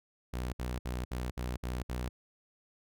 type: tone bursts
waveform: sawtooth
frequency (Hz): 61.74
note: B1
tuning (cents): 0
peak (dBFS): -30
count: 7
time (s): 0.33-2.09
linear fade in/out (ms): 10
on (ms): 200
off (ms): 60
effects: none